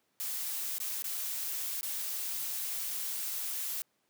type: noise with dropouts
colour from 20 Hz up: blue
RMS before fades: -36 dBFS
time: 0.2-3.82 s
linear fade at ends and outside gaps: 0 ms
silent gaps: 0.783-0.802 / 1.022-1.042 / 1.81-1.83 s
effects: pink hiss -75 dBFS RMS until 4.09 s + high-pass 200 Hz 12 dB/octave